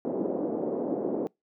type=band-pass noise; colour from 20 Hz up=pink; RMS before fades=-30 dBFS; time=0.05-1.27 s; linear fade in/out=0 ms; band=250 to 570 Hz; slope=24 dB/octave; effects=noise-tail reverb RT60 0.2 s tail -26 dB re dry

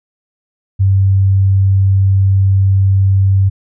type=tone; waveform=sine; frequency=96.9 Hz; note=G2; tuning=20 cents flat; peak=-7 dBFS; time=0.79-3.5 s; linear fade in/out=20 ms; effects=none

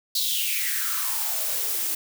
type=noise with high-pass filter sweep; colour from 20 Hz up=blue; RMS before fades=-26 dBFS; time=0.15-1.95 s; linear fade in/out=5 ms; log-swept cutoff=4300 to 270 Hz; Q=5.8; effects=none

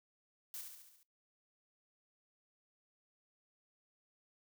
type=noise with echo; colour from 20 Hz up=blue; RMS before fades=-45 dBFS; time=0.54-0.61 s; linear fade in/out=0 ms; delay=70 ms; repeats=6; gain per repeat=-4 dB; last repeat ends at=1.03 s; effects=noise-tail reverb RT60 0.2 s tail -22 dB re dry

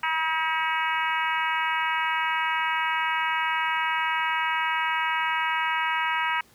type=harmonic tone; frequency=320 Hz; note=D#4; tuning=49 cents sharp; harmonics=3 / 4 / 5 / 6 / 7 / 8 / 9; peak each=-27 / -31 / -31 / -32 / -31 / -35 / -36 dBFS; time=0.03-6.41 s; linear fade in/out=5 ms; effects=pink hiss -57 dBFS RMS until 6.54 s + high-pass 80 Hz 12 dB/octave

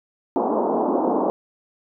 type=band-pass noise; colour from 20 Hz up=pink; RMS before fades=-21 dBFS; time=0.36-1.3 s; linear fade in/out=0 ms; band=220 to 1000 Hz; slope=48 dB/octave; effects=none

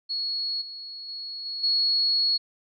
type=tone with level steps; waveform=sine; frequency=4345 Hz; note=C#8; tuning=35 cents flat; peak=-26 / -36 / -33 / -30 / -20 dBFS; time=0.09-2.38 s; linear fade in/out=20 ms; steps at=0.61 / 1.08 / 1.45 / 1.63 s; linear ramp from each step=10 ms; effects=none

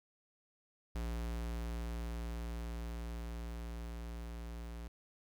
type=tone with level ramp; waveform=square; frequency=57.9 Hz; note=A#1; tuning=11 cents flat; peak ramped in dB=-37 to -44 dBFS; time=0.95-4.88 s; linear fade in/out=5 ms; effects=12-bit

